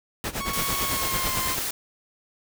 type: noise with tremolo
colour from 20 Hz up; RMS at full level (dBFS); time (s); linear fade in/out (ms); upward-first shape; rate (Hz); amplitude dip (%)
pink; -28; 0.24-1.59; 0; sine; 9; 85
type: tone with pitch glide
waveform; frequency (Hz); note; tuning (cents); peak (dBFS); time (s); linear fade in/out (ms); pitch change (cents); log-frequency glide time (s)
sawtooth; 1108.7 to 1046.5; C#6 to C6; 0 to 0; -26; 0.4-1.55; 10; -100; 0.82-1.34
type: noise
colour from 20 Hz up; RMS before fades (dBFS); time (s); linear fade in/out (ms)
white; -29; 0.53-1.71; 5
effects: none